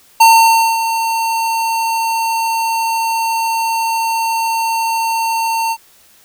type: tone with ADSR envelope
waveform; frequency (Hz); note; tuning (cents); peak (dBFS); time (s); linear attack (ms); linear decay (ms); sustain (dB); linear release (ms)
square; 907; A#5; -48; -4; 0.2-5.77; 10; 560; -11; 56
effects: white hiss -48 dBFS RMS until 6.24 s